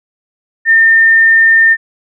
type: tone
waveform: sine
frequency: 1810 Hz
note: A6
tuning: 48 cents sharp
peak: -4 dBFS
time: 0.65-1.77 s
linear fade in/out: 50 ms
effects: none